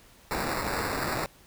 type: noise with sample-and-hold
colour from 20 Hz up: blue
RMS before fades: -30 dBFS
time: 0.31-1.26 s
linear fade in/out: 0 ms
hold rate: 3150 Hz
effects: pink hiss -56 dBFS RMS until 1.46 s